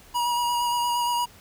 square tone with vibrato, 960 Hz, B5, 49 cents flat, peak -23 dBFS, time 0.14-1.26 s, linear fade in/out 20 ms, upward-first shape square, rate 8.6 Hz, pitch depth 14 cents each way, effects pink hiss -51 dBFS RMS until 1.4 s

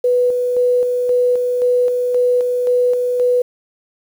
sine tone with tremolo, 493.9 Hz, B4, in tune, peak -11 dBFS, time 0.04-3.42 s, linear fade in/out 5 ms, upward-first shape square, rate 1.9 Hz, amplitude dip 35%, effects 7-bit

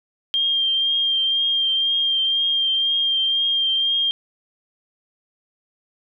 sine tone with vibrato, 3195 Hz, G7, 32 cents sharp, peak -17 dBFS, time 0.34-4.11 s, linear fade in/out 0 ms, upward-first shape triangle, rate 2 Hz, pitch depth 26 cents each way, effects none

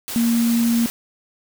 sine tone in noise, 233.1 Hz, A#3, in tune, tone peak -15 dBFS, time 0.16-0.86 s, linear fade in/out 0 ms, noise white, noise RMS -29 dBFS, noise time 0.08-0.9 s, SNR +11 dB, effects none

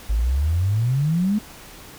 sine exponential sweep, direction up, 50.5 to 218.7 Hz, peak -17 dBFS, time 0.09-1.39 s, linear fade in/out 10 ms, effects pink hiss -42 dBFS RMS until 1.98 s

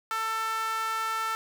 sawtooth tone with high-pass filter, 445 Hz, A4, 20 cents sharp, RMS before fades -30 dBFS, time 0.11-1.35 s, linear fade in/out 0 ms, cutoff 1200 Hz, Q 5.8, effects 10-bit

